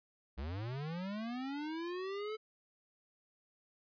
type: linear sweep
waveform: square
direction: up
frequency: 61.3 to 440 Hz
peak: -39 dBFS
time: 0.37-2.37 s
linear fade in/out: 20 ms
effects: resampled to 11025 Hz